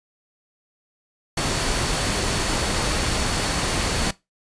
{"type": "tone in noise", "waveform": "sine", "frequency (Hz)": 4435, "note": "C#8", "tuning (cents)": 0, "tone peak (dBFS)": -34, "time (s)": [1.37, 4.11], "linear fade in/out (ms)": 5, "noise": "pink", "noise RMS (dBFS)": -23, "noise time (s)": [1.37, 4.11], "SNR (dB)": -14, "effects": ["noise-tail reverb RT60 0.2 s tail -19 dB re dry", "resampled to 22050 Hz"]}